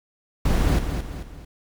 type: noise with echo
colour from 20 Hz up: brown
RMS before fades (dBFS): -19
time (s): 0.45-0.79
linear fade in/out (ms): 5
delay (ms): 220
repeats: 3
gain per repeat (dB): -7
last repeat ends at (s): 1.45
effects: none